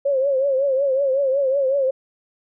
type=tone with vibrato; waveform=sine; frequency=543 Hz; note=C#5; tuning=36 cents flat; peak=-16 dBFS; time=0.05-1.91 s; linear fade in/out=10 ms; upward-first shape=triangle; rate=5.4 Hz; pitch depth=100 cents each way; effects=none

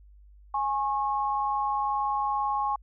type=tone pair together; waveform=sine; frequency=831 / 1088.6 Hz; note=G#5 / C#6; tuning=+1 / -32 cents; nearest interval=perfect fourth; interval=467 cents; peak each=-27 / -28 dBFS; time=0.54-2.76 s; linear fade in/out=5 ms; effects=added 50 Hz sine -50 dBFS peak until 2.82 s

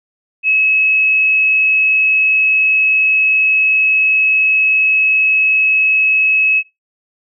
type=tone with frequency modulation; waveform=sine; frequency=2575 Hz; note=E7; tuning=41 cents flat; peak=-10 dBFS; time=0.43-6.63 s; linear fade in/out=50 ms; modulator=22.8 Hz; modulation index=0.21; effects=noise-tail reverb RT60 0.2 s tail -20 dB re dry

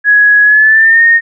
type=tone with pitch glide; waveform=sine; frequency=1673 to 1845.6 Hz; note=G#6 to A#6; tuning=+12 to -18 cents; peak=-3 dBFS; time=0.04-1.21 s; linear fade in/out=50 ms; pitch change=+170 cents; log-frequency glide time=0.43-1.03 s; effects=none

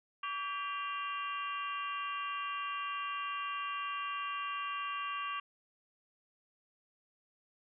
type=harmonic tone with a mistuned harmonic; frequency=397.3 Hz; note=G4; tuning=23 cents sharp; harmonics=3 / 4 / 5 / 6 / 7 / 8; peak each=-37 / -46 / -50 / -50 / -42 / -52 dBFS; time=0.23-5.4 s; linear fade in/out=5 ms; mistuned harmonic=3; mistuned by=-68 cents; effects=none

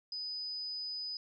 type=tone; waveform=sine; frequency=4990 Hz; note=D#8; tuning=4 cents sharp; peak=-37 dBFS; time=0.12-1.17 s; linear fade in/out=2 ms; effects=none

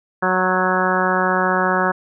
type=harmonic tone with a mistuned harmonic; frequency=185 Hz; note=F#3; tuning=in tune; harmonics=1 / 2 / 3 / 4 / 5 / 6 / 7 / 8 / 9; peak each=-24 / -24 / -24 / -24 / -24 / -24 / -24 / -24 / -24 dBFS; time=0.22-1.92 s; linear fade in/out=10 ms; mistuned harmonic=6; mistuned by=-22 cents; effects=none

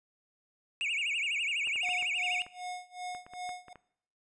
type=tone with vibrato; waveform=triangle; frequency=2512 Hz; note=D#7; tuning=16 cents sharp; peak=-28 dBFS; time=0.81-2.42 s; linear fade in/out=0 ms; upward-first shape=sine; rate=12 Hz; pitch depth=230 cents each way
type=clicks; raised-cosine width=0.5 ms; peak=-34 dBFS; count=11; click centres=1.673 / 1.759 / 1.89 / 2.025 / 2.465 / 3.149 / 3.265 / 3.336 / 3.492 / 3.683 / 3.757 s
type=tone with tremolo; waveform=square; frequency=724 Hz; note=F#5; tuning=38 cents flat; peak=-36 dBFS; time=1.83-3.73 s; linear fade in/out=2 ms; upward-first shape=sine; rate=2.6 Hz; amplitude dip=95%
effects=noise-tail reverb RT60 0.7 s tail -19 dB re dry + resampled to 22050 Hz

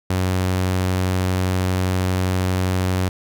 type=tone; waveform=sawtooth; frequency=92.5 Hz; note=F#2; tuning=in tune; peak=-14 dBFS; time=0.1-3.09 s; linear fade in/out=5 ms; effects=none

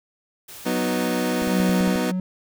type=noise; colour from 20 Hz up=white; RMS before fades=-40 dBFS; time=0.48-1.81 s; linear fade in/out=10 ms
type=chord; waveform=25% pulse; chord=B major; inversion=second; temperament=equal; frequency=185 / 246.9 / 311.1 Hz; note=F#3 / B3 / D#4; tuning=0 / 0 / 0 cents; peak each=-23 / -20 / -24 dBFS; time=0.65-2.12 s; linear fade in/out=20 ms
type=tone with vibrato; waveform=triangle; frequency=186.3 Hz; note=F#3; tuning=12 cents sharp; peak=-20 dBFS; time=1.42-2.2 s; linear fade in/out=2 ms; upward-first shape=sine; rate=2.5 Hz; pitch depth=22 cents each way
type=clicks; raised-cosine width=5 ms; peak=-25 dBFS; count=7; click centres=1.423 / 1.475 / 1.602 / 1.694 / 1.807 / 1.876 / 1.957 s
effects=none

